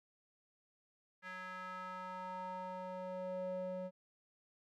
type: tone with band-pass filter sweep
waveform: square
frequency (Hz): 184.5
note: F#3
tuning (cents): -5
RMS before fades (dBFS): -44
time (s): 1.22-3.91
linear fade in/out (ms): 50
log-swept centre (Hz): 1700 to 450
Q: 3.2
effects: none